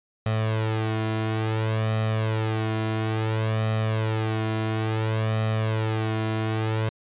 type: tone with flanger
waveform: sawtooth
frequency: 110 Hz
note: A2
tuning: in tune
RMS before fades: -25 dBFS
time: 0.26-6.89 s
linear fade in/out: 0 ms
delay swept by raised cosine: 1.6 to 2.9 ms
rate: 0.58 Hz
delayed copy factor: +0.7
effects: resampled to 8000 Hz